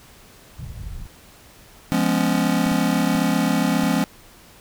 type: low-pass noise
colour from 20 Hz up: pink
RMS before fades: -33 dBFS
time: 0.58-1.07 s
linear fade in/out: 10 ms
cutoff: 150 Hz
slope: 24 dB/octave
type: chord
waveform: square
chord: C# dominant seventh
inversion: first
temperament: just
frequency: 173.24 / 207.9 / 249.5 / 277.2 Hz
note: E#3 / G#3 / B3 / C#4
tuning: -14 / +2 / +18 / 0 cents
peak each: -24 dBFS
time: 1.92-4.04 s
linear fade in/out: 0 ms
type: clicks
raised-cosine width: 5 ms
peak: -24 dBFS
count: 4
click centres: 2.662 / 2.717 / 3.152 / 3.835 s
effects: pink hiss -48 dBFS RMS until 4.6 s